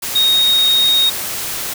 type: tone in noise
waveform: sine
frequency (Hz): 3733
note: A#7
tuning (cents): +2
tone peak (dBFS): -10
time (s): 0.15-1.1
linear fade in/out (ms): 10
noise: white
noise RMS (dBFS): -23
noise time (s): 0.02-1.74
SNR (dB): +10
effects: none